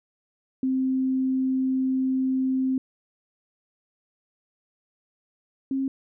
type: tone pair in turn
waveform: sine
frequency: 261.6 / 268.5 Hz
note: C4 / C4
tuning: 0 / +45 cents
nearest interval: unison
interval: 45 cents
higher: second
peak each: -21 / -23 dBFS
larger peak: first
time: 0.63-2.78 / 5.71-5.88 s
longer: first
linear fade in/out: 2 ms
effects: none